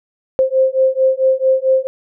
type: beating tone pair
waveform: sine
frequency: 523.3 / 527.8 Hz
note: C5 / C5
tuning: 0 / +15 cents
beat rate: 4.5 Hz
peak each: -14 dBFS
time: 0.39-1.87 s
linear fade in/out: 0 ms
effects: none